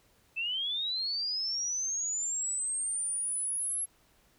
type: linear sweep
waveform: sine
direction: up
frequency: 2605 to 11170 Hz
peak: -30 dBFS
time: 0.36-3.86 s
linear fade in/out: 20 ms
effects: pink hiss -66 dBFS RMS until 4.38 s